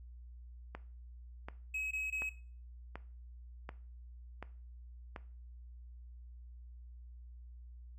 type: click train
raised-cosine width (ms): 0.5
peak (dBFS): -28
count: 7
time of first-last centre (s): 0.75-5.162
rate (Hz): 1.36
type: tone bursts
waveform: triangle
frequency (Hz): 2555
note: D#7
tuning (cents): +45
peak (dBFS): -34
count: 3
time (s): 1.74-2.294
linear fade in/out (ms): 5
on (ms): 170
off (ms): 22
effects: noise-tail reverb RT60 0.4 s tail -17 dB re dry + added 60 Hz sine -49 dBFS peak until 7.98 s